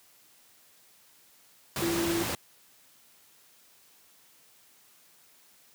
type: tone in noise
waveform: sine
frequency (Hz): 337.3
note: E4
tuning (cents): +40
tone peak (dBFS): -27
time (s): 1.82-2.23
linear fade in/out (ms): 2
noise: pink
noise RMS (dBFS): -31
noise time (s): 1.76-2.35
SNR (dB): +1
effects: white hiss -60 dBFS RMS until 5.74 s + high-pass 100 Hz 12 dB/octave